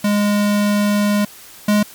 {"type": "tone pair in turn", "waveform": "square", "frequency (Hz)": [206.1, 208.4], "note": ["G#3", "G#3"], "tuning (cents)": [-13, 6], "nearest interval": "unison", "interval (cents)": 19, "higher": "second", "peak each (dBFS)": [-14, -12], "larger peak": "second", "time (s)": [[0.04, 1.25], [1.68, 1.83]], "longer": "first", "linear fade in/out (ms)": 5, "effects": ["white hiss -40 dBFS RMS until 1.94 s", "MP3 96 kbps"]}